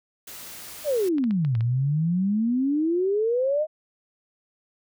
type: noise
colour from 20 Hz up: white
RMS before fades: -40 dBFS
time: 0.27-1.09 s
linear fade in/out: 5 ms
type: exponential two-way sweep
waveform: sine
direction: down then up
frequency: 634 to 111 to 634 Hz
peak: -20 dBFS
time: 0.84-3.67 s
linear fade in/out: 50 ms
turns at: 1.58 s
type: clicks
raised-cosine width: 0.3 ms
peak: -25 dBFS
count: 6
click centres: 1.183 / 1.24 / 1.309 / 1.449 / 1.552 / 1.608 s
effects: none